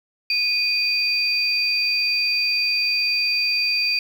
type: tone pair together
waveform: sine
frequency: 2471 / 4665 Hz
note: D#7 / D8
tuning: -13 / -12 cents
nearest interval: major seventh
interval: 1101 cents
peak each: -21 / -21 dBFS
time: 0.3-3.99 s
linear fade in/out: 2 ms
effects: 7-bit